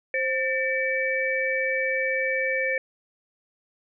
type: tone cluster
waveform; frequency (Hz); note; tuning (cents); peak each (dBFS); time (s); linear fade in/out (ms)
sine; 527 / 1792 / 2291; C5 / A6 / D7; +12 / +31 / -44; -27; 0.14-2.78; 2
effects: none